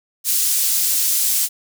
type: high-pass noise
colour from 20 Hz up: pink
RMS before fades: -18 dBFS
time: 0.24-1.49 s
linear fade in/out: 50 ms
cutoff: 7200 Hz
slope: 12 dB/octave
effects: none